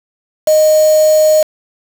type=tone with quantisation; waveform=sine; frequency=619 Hz; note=D#5; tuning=9 cents flat; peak=-6 dBFS; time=0.47-1.43 s; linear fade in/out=5 ms; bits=3; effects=none